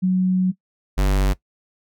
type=tone pair in turn; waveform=sine / square; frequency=185 / 48.38 Hz; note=F#3 / G1; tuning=0 / -22 cents; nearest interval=octave + major seventh; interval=2322 cents; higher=first; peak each=-15 / -16 dBFS; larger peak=first; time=0.02-0.52 / 0.97-1.34 s; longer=first; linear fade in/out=20 ms; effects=noise-tail reverb RT60 0.1 s tail -19 dB re dry